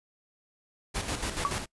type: noise with tremolo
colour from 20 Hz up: pink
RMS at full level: -31 dBFS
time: 0.94-1.66 s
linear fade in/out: 20 ms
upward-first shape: square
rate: 7 Hz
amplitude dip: 55%
type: tone with exponential decay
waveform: sine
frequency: 1137 Hz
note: C#6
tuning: 44 cents sharp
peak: -19 dBFS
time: 1.45-1.53 s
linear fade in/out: 0 ms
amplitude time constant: 17 ms
effects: noise-tail reverb RT60 0.1 s tail -23 dB re dry + resampled to 24000 Hz